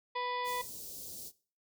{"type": "harmonic tone", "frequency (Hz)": 493.9, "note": "B4", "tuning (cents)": 0, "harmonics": [1, 2, 4, 5, 6, 7, 8, 9, 10], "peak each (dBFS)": [-40, -35, -43, -48, -57, -46, -59, -54, -54], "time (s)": [0.15, 0.62], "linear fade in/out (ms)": 10}
{"type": "band-stop noise", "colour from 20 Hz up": "white", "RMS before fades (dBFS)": -45, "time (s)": [0.44, 1.32], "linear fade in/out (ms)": 50, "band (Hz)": [550, 4400], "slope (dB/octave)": 24}
{"effects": ["noise-tail reverb RT60 0.4 s tail -19 dB re dry"]}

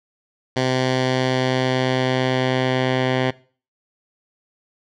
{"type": "tone with low-pass filter sweep", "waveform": "10% pulse", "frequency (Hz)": 129, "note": "C3", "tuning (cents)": -24, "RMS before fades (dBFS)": -20, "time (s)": [0.56, 3.31], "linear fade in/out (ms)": 10, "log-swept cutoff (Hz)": [4700, 3000], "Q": 1.4, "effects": ["noise-tail reverb RT60 0.4 s tail -20 dB re dry"]}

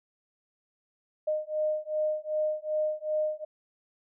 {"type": "beating tone pair", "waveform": "sine", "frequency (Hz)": [613, 615.6], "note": ["D#5", "D#5"], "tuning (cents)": [-26, -19], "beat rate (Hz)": 2.6, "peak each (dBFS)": -30, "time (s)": [1.27, 3.45], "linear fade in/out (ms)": 10, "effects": []}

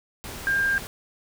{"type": "tone in noise", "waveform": "sine", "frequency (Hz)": 1600, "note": "G6", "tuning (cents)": 35, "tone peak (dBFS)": -20, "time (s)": [0.47, 0.78], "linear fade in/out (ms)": 0, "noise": "pink", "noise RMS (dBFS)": -37, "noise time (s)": [0.24, 0.87], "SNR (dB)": 14, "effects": []}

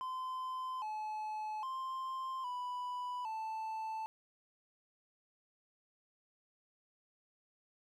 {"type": "tone with pitch steps", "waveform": "triangle", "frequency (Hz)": [1029, 859, 1049, 989, 881], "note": ["C6", "A5", "C6", "B5", "A5"], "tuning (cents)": [-29, -42, 4, 2, 2], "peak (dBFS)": -36, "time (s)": [0.01, 4.06], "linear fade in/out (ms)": 0, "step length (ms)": 810, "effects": []}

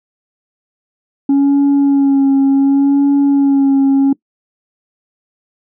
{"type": "tone with vibrato", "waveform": "sine", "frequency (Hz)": 277.2, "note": "C#4", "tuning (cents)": 0, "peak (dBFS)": -5, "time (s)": [1.29, 4.13], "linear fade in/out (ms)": 5, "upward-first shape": "sine", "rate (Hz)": 0.68, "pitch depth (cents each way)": 27, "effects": ["noise-tail reverb RT60 0.1 s tail -22 dB re dry", "tanh soft clip ceiling -7 dBFS"]}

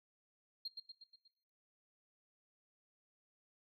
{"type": "tone with echo", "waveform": "sine", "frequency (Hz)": 4214, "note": "C8", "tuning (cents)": 12, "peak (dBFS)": -38, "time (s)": [0.65, 0.68], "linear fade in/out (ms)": 5, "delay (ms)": 120, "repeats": 5, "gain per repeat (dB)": -5, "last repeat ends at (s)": 1.28, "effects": ["noise-tail reverb RT60 0.8 s tail -19 dB re dry", "tanh soft clip ceiling -36 dBFS"]}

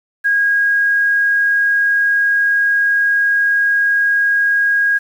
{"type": "tone", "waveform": "sine", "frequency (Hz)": 1637, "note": "G#6", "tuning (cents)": -25, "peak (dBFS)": -11, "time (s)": [0.24, 4.99], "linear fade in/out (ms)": 20, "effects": ["7-bit"]}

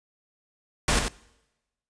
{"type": "noise with echo", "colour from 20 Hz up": "pink", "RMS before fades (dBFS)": -22, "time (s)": [0.88, 0.99], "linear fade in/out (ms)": 2, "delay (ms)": 93, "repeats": 1, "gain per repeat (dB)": -6, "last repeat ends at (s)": 1.083, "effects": ["noise-tail reverb RT60 1.0 s tail -23 dB re dry", "resampled to 22050 Hz"]}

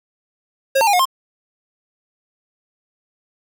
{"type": "tone with pitch steps", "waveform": "square", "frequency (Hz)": [540, 905, 815, 721, 1059], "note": ["C#5", "A5", "G#5", "F#5", "C6"], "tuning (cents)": [-45, 48, -33, -45, 21], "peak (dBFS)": -13, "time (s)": [0.75, 1.055], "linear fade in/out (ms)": 10, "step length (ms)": 61, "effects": []}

